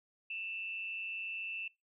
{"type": "tone with amplitude modulation", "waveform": "sine", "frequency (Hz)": 2666, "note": "E7", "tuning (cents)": 19, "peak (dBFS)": -35, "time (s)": [0.3, 1.68], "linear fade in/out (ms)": 5, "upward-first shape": "sine", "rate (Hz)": 195, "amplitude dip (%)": 55, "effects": ["noise-tail reverb RT60 0.2 s tail -23 dB re dry"]}